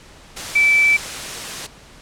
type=tone in noise; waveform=sine; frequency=2318 Hz; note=D7; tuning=23 cents flat; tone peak=-11 dBFS; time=0.55-0.97 s; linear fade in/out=10 ms; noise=white; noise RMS=-28 dBFS; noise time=0.36-1.67 s; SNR=+14 dB; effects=pink hiss -44 dBFS RMS until 2.01 s + low-pass 8000 Hz 12 dB/octave